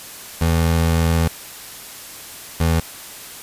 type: tone pair in turn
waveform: 25% pulse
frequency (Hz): 82.5 / 82.02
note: E2 / E2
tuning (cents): +2 / -8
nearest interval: unison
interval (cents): 10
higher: first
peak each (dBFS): -11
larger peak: neither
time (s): 0.41-1.28 / 2.6-2.8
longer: first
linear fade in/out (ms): 5
effects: white hiss -36 dBFS RMS until 3.42 s + resampled to 32000 Hz